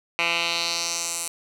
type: tone with band-pass filter sweep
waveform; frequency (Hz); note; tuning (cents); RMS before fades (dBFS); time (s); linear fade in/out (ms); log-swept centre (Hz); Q
10% pulse; 169.4; E3; +48; -26; 0.19-1.28; 0; 2400 to 9300; 2.2
effects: none